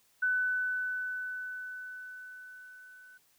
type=tone with level ramp; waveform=sine; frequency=1500 Hz; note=F#6; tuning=23 cents sharp; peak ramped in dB=-25 to -52 dBFS; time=0.22-3.18 s; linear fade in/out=10 ms; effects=white hiss -68 dBFS RMS until 3.38 s